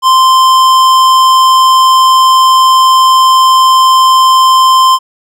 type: tone with tanh clipping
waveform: sine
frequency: 1042 Hz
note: C6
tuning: 7 cents flat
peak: -5 dBFS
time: 0.02-4.99 s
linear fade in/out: 50 ms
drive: 17 dB
effects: none